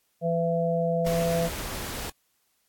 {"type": "harmonic tone", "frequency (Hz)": 167.9, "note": "E3", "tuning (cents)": 32, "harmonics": [1, 3, 4], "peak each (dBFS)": [-27, -27, -27], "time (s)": [0.21, 1.5], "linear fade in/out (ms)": 50}
{"type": "noise", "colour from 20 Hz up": "pink", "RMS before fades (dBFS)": -34, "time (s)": [1.06, 2.1], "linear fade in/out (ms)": 5}
{"effects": ["white hiss -71 dBFS RMS until 2.68 s", "AAC 64 kbps"]}